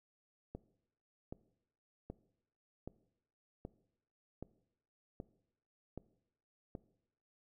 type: click train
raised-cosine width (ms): 2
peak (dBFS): -30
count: 9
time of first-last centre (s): 0.55-6.752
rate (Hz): 1.29
effects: noise-tail reverb RT60 0.8 s tail -19 dB re dry